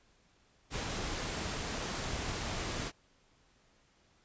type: noise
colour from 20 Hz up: pink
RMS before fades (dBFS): -37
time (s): 0.7-2.92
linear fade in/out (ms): 50
effects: pink hiss -68 dBFS RMS until 4.24 s + resampled to 16000 Hz